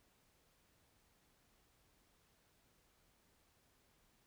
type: silence
effects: pink hiss -74 dBFS RMS until 4.26 s